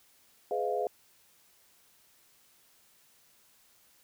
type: chord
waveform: sine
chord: F half-diminished seventh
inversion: first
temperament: just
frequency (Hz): 419.1 / 502.9 / 628.6 / 698.5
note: Ab4 / Cb5 / Eb5 / F5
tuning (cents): +16 / +31 / +18 / 0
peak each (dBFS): -33 / -34 / -37 / -33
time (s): 0.51-0.87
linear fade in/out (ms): 2
effects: white hiss -64 dBFS RMS until 4.03 s